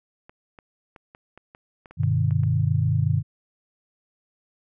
clicks, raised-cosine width 0.5 ms, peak -30 dBFS, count 11, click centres 0.295 / 0.588 / 0.962 / 1.149 / 1.376 / 1.549 / 1.858 / 1.91 / 2.034 / 2.309 / 2.435 s
sine chord, G augmented, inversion none, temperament equal with one note detuned, 98 / 123.47 / 151.66 Hz, G2 / B2 / D#3, 0 / 0 / -44 cents, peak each -23 dBFS, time 1.97-3.23 s, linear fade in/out 50 ms
effects none

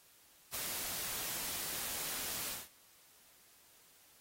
white noise with ADSR envelope, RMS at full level -38 dBFS, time 0.52-2.69 s, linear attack 27 ms, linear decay 10 ms, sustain -2 dB, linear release 200 ms, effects white hiss -64 dBFS RMS until 4.2 s + AAC 48 kbps

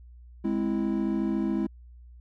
triangle chord, Ab augmented, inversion none, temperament equal, 207.7 / 261.6 / 329.6 Hz, Ab3 / C4 / E4, 0 / 0 / 0 cents, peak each -26 / -29 / -27 dBFS, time 0.44-1.67 s, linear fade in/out 10 ms, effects added 60 Hz sine -46 dBFS peak until 2.2 s

